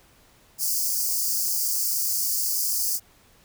white high-pass noise, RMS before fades -25 dBFS, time 0.58-3 s, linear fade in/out 50 ms, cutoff 4600 Hz, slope 96 dB/octave, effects pink hiss -57 dBFS RMS until 3.44 s

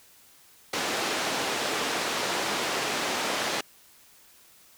pink band-pass noise, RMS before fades -29 dBFS, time 0.73-3.61 s, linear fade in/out 5 ms, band 350 to 6400 Hz, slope 12 dB/octave, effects white hiss -56 dBFS RMS until 4.77 s

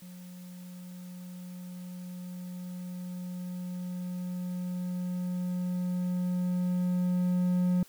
triangle tone with level ramp, 180 Hz, F#3, 47 cents flat, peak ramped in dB -42 to -21 dBFS, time 0.02-7.83 s, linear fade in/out 2 ms, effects white hiss -57 dBFS RMS until 7.88 s

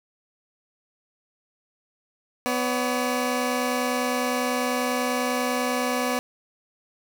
15% pulse tone pair together, 249.4 / 568.7 Hz, B3 / C#5, +17 / +44 cents, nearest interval octave + major second, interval 1427 cents, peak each -18 / -22 dBFS, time 2.46-6.19 s, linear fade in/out 0 ms, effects none

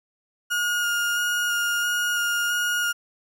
35% pulse tone with vibrato, 1428 Hz, F6, 38 cents sharp, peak -20 dBFS, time 0.5-2.93 s, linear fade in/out 20 ms, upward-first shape square, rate 1.5 Hz, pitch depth 10 cents each way, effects none

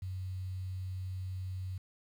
sine tone with quantisation, 93.2 Hz, F#2, 13 cents sharp, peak -36 dBFS, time 0.02-1.78 s, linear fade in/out 5 ms, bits 10, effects none

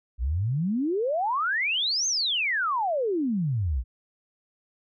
sine exponential two-way sweep, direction up then down, 55 to 6500 to 55 Hz, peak -23 dBFS, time 0.18-3.84 s, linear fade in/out 50 ms, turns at 2.07 s, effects none

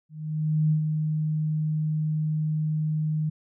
sine tone with ADSR envelope, 154.6 Hz, D#3, 11 cents flat, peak -18 dBFS, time 0.09-3.3 s, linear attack 620 ms, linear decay 98 ms, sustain -5 dB, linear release 12 ms, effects none

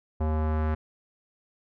square tone with low-pass filter sweep, 77.78 Hz, D#2, in tune, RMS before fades -26 dBFS, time 0.2-0.75 s, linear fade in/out 10 ms, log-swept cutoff 860 to 1500 Hz, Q 1.4, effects none

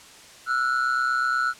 triangle ring-modulated tone, 1396.9 Hz, F6, in tune, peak -16 dBFS, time 0.46-1.54 s, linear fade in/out 50 ms, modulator 64.1 Hz, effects white hiss -47 dBFS RMS until 1.59 s + low-pass 8000 Hz 12 dB/octave

